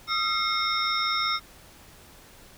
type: tone cluster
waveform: sine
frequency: 1251 / 1356 / 2147 / 3704 / 5360 Hz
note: D#6 / E6 / C7 / A#7 / E8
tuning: +9 / +49 / +44 / -12 / +28 cents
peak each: -30 dBFS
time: 0.07-1.4 s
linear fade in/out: 50 ms
effects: pink hiss -51 dBFS RMS until 2.57 s